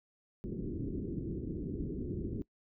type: low-pass noise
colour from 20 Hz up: white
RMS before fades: -38 dBFS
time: 0.44-2.42 s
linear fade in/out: 0 ms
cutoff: 380 Hz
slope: 48 dB/octave
effects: noise-tail reverb RT60 0.1 s tail -22 dB re dry